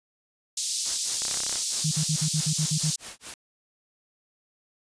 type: band-pass noise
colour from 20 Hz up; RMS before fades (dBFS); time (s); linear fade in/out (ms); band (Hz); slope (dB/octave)
white; -29; 0.57-2.96; 5; 4100 to 8800; 24
type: noise with tremolo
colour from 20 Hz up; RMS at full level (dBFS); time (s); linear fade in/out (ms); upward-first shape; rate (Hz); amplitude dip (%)
white; -37; 0.85-3.34; 2; sine; 4.6; 100
type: clicks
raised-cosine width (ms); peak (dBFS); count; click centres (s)
0.3; -19; 12; 1.22 / 1.252 / 1.282 / 1.312 / 1.342 / 1.373 / 1.404 / 1.435 / 1.465 / 1.495 / 1.527 / 1.557
type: tone bursts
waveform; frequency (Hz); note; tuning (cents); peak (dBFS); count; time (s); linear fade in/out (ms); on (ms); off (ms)
sine; 155; D#3; -6; -23; 9; 1.84-2.907; 10; 75; 49
effects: resampled to 22050 Hz